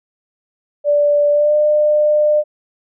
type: tone with pitch glide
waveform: sine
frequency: 584 to 600.8 Hz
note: D5 to D5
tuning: -10 to +39 cents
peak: -10 dBFS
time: 0.84-2.44 s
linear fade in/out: 50 ms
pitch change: +49 cents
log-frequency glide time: 1.31-1.55 s
effects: none